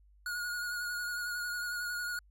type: tone with vibrato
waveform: square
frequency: 1445 Hz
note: F#6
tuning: 41 cents flat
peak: -35 dBFS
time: 0.26-2.19 s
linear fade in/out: 2 ms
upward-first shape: triangle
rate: 11 Hz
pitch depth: 31 cents each way
effects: added 50 Hz sine -59 dBFS peak until 2.3 s